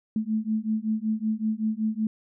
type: beating tone pair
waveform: sine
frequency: 215.4 / 220.7 Hz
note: A3 / A3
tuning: -37 / +5 cents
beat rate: 5.3 Hz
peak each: -27 dBFS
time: 0.16-2.07 s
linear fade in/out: 2 ms
effects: none